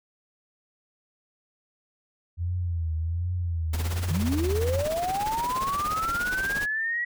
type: tone with vibrato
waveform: sine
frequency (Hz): 84.6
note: E2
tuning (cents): +45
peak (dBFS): -25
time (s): 2.37-4.85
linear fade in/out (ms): 50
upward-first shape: triangle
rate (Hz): 1.3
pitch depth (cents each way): 120
type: noise with tremolo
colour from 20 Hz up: pink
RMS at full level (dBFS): -33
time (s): 3.73-6.66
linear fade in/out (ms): 5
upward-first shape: sine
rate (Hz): 17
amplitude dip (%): 70
type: linear sweep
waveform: sine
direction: up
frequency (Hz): 141.6 to 1936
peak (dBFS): -25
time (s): 4.1-7.05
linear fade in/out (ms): 10
effects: none